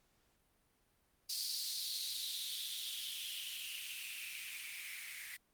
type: noise with band-pass filter sweep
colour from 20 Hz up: violet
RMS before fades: -42 dBFS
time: 1.29-5.37 s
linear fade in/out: 10 ms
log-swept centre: 4700 to 2000 Hz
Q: 5.2
effects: pink hiss -75 dBFS RMS until 5.53 s + Opus 48 kbps